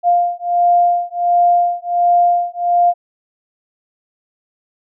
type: beating tone pair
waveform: sine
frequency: 700 / 701.4 Hz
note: F5 / F5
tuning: +4 / +7 cents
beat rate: 1.4 Hz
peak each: -14 dBFS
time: 0.03-2.94 s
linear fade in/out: 50 ms
effects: none